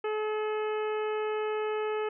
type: harmonic tone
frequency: 428.5 Hz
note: A4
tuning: 46 cents flat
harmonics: 1 / 2 / 3 / 4 / 5 / 6 / 7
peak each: -29 / -38 / -39 / -45 / -47 / -45 / -50 dBFS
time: 0.04-2.09 s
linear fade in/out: 5 ms
effects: none